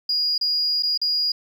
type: tone with dropouts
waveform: sine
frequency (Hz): 4872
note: D#8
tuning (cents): -37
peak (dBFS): -18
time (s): 0.09-1.32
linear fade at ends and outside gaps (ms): 5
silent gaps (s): 0.38-0.411 / 0.825-0.832 / 0.976-1.015
effects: tanh soft clip ceiling -14 dBFS + 9-bit